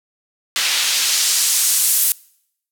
white noise with band-pass filter sweep, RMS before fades -17 dBFS, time 0.56-2.12 s, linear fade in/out 0 ms, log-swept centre 2900 to 12000 Hz, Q 0.93, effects noise-tail reverb RT60 0.7 s tail -24 dB re dry

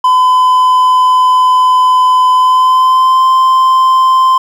triangle tone with pitch glide, 1013 to 1039.1 Hz, B5 to C6, +44 to -12 cents, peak -3 dBFS, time 0.04-4.38 s, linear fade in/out 5 ms, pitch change +44 cents, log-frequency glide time 2.33-3.25 s, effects 7-bit

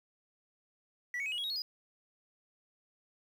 sine tone with pitch steps, 1950 / 2227 / 2543 / 2905 / 3318 / 3789 / 4327 / 4942 Hz, B6 / C#7 / D#7 / F#7 / G#7 / A#7 / C#8 / D#8, -23 / +7 / +37 / -32 / -2 / +27 / -43 / -13 cents, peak -31 dBFS, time 1.14-1.62 s, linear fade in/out 2 ms, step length 60 ms, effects tanh soft clip ceiling -33 dBFS + 10-bit

